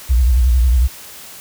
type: tone with vibrato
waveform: sine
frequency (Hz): 61.74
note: B1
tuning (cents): 0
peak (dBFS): -9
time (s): 0.09-0.88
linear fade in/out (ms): 20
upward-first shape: sine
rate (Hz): 11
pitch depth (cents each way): 140
effects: white hiss -36 dBFS RMS until 1.4 s